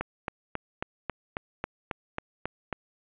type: click train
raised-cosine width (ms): 0.5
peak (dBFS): -15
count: 11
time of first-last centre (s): 0.01-2.727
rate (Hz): 3.68
effects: resampled to 8000 Hz + 7-bit